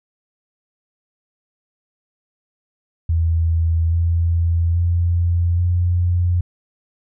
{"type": "tone with pitch steps", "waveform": "sine", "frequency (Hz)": [82.41, 84.29, 86.21, 88.17], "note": ["E2", "E2", "F2", "F2"], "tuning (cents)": [0, 39, -22, 17], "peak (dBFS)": -14, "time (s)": [3.09, 6.41], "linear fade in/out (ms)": 5, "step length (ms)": 830, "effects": []}